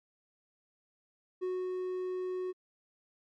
triangle tone with ADSR envelope, 367.8 Hz, F#4, 10 cents flat, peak -29 dBFS, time 1.41-2.53 s, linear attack 23 ms, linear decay 240 ms, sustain -2 dB, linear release 29 ms, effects MP3 48 kbps

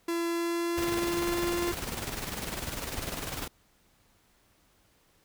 45% pulse tone with pitch glide, 338.4 to 346.9 Hz, E4 to F4, +45 to -12 cents, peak -28 dBFS, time 0.08-1.72 s, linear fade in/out 5 ms, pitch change +43 cents, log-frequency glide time 0.28-1.5 s
pink noise with tremolo, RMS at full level -34 dBFS, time 0.77-3.48 s, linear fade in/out 10 ms, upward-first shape square, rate 20 Hz, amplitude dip 50%
effects pink hiss -66 dBFS RMS until 5.24 s

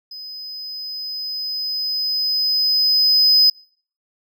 triangle tone with level ramp, 5030 Hz, D#8, 18 cents sharp, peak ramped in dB -31 to -8 dBFS, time 0.11-3.5 s, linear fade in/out 5 ms, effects noise-tail reverb RT60 0.5 s tail -25 dB re dry

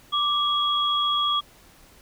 sine tone pair together, 1174.7 / 3318 Hz, D6 / G#7, 0 / -2 cents, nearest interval octave + tritone, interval 1798 cents, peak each -23 dBFS, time 0.12-1.41 s, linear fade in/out 20 ms, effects pink hiss -53 dBFS RMS until 2.01 s

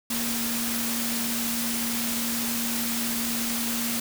sine tone in noise, 233.3 Hz, A#3, 2 cents sharp, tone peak -30 dBFS, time 0.1-4 s, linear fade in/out 5 ms, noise white, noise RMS -29 dBFS, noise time 0.1-4 s, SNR -4 dB, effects none

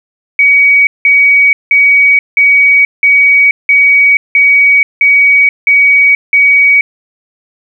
sine tone bursts, 2259 Hz, C#7, 32 cents sharp, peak -3 dBFS, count 10, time 0.39-6.81 s, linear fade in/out 2 ms, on 480 ms, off 180 ms, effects 7-bit

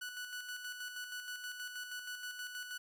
sawtooth tone with tremolo, 1480 Hz, F#6, in tune, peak -37 dBFS, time 0.01-2.78 s, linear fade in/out 10 ms, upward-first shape square, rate 6.3 Hz, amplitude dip 45%, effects 13-bit

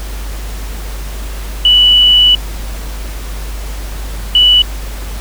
sine tone pair in turn, 2960 / 2960 Hz, F#7 / F#7, 0 / 0 cents, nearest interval unison, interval 0 cents, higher neither, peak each -4 dBFS, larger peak neither, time 1.65-2.35 / 4.35-4.62 s, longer first, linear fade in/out 2 ms, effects added 50 Hz sine -20 dBFS peak until 5.2 s + pink hiss -30 dBFS RMS until 5.2 s

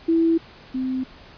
sine tone pair in turn, 329.6 / 259.1 Hz, E4 / C4, 0 / -17 cents, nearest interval major third, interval 417 cents, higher first, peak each -15 / -22 dBFS, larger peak first, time 0.08-0.38 / 0.74-1.04 s, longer neither, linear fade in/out 10 ms, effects pink hiss -46 dBFS RMS until 1.37 s + resampled to 11025 Hz

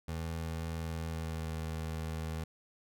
25% pulse tone with pitch glide, 81.6 to 79.87 Hz, E2 to D#2, -17 to +46 cents, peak -32 dBFS, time 0.08-2.44 s, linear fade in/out 5 ms, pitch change -37 cents, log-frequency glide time 1-1.55 s, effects none

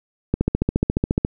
click train, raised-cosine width 3 ms, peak -5 dBFS, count 14, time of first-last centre 0.34-1.249 s, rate 14.3 Hz, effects none

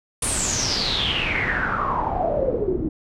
pink noise with low-pass filter sweep, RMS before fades -23 dBFS, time 0.22-2.89 s, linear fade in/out 5 ms, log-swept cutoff 9800 to 300 Hz, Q 9.4, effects none

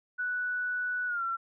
sine tone with pitch glide, 1480 to 1357.2 Hz, F#6 to F6, 0 to -50 cents, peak -29 dBFS, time 0.18-1.37 s, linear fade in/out 20 ms, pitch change -150 cents, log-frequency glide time 1.07-1.23 s, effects none

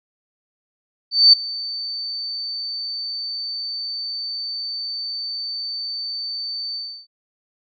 sine tone with ADSR envelope, 4556 Hz, C#8, 47 cents sharp, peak -5 dBFS, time 1.11-7.07 s, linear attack 220 ms, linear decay 8 ms, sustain -20 dB, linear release 320 ms, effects none

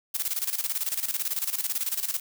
blue noise with tremolo, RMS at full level -27 dBFS, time 0.14-2.2 s, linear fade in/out 10 ms, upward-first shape square, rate 18 Hz, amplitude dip 75%, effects none

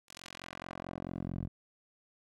10% pulse tone with band-pass filter sweep, 44.56 Hz, F1, 36 cents sharp, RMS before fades -42 dBFS, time 0.08-1.48 s, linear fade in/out 10 ms, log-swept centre 6800 to 110 Hz, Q 0.71, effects none

